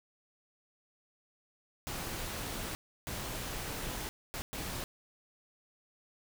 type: noise bursts at uneven times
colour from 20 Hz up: pink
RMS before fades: -39 dBFS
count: 4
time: 1.87-2.75 / 3.07-4.09 / 4.34-4.42 / 4.53-4.84 s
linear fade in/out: 0 ms
effects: none